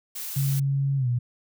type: noise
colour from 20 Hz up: blue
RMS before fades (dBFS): -34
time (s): 0.15-0.6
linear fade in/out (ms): 10
type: tone with pitch glide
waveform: sine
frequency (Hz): 138.2 to 121.71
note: C#3 to B2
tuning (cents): -5 to -25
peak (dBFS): -21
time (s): 0.36-1.19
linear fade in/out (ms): 10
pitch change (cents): -220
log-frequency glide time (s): 0.97-1.08
effects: none